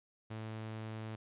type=tone; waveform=sawtooth; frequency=110 Hz; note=A2; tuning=in tune; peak=-37 dBFS; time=0.3-1.16 s; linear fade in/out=10 ms; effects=resampled to 8000 Hz + 13-bit